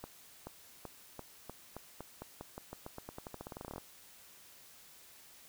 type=accelerating click train; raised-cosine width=1 ms; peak=-29 dBFS; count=28; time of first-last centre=0.04-3.781 s; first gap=430 ms; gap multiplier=0.89; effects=white hiss -58 dBFS RMS until 5.48 s